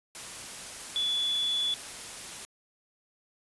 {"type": "tone in noise", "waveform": "sine", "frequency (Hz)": 3435, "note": "A7", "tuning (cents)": -42, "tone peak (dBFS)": -26, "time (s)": [0.96, 1.74], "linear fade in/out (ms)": 0, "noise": "white", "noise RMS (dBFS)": -41, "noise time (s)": [0.15, 2.45], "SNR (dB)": 12, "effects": ["resampled to 24000 Hz"]}